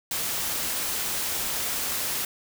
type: noise with amplitude modulation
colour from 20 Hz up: white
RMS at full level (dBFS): -27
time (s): 0.11-2.25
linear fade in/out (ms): 2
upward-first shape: sine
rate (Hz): 283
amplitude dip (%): 35
effects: none